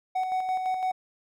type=tone with tremolo; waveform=triangle; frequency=746 Hz; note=F#5; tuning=14 cents sharp; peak=-22 dBFS; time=0.15-0.92 s; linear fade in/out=10 ms; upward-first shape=square; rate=5.9 Hz; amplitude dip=40%; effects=none